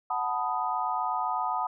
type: chord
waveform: sine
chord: B dominant seventh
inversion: second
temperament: equal with one note detuned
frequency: 736.6 / 880 / 987.8 / 1244.5 Hz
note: F#5 / A5 / B5 / D#6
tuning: -8 / 0 / 0 / 0 cents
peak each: -32 dBFS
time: 0.1-1.67 s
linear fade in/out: 5 ms
effects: none